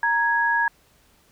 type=tone pair together; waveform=sine; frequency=932.3 / 1662.3 Hz; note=A#5 / G#6; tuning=0 / +1 cents; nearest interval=minor seventh; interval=1001 cents; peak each=-22 / -20 dBFS; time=0.03-0.68 s; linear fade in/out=2 ms; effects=pink hiss -59 dBFS RMS until 1.31 s